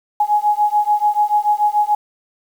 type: beating tone pair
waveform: sine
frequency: 833 / 839.9 Hz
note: G#5 / G#5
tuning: +5 / +19 cents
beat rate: 6.9 Hz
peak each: -16 dBFS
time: 0.2-1.95 s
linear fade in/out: 5 ms
effects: 7-bit